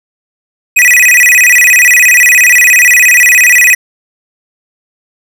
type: tone with vibrato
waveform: square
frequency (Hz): 2217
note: C#7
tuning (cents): 0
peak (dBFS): -3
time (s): 0.76-3.75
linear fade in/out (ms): 10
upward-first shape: square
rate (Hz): 17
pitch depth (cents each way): 220
effects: none